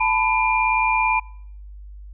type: tone cluster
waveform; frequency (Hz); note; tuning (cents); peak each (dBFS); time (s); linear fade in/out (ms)
sine; 880 / 998 / 2393; A5 / B5 / D7; 0 / +18 / +32; -21; 0-1.2; 10
effects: noise-tail reverb RT60 0.7 s tail -26 dB re dry + added 50 Hz sine -36 dBFS peak until 2.13 s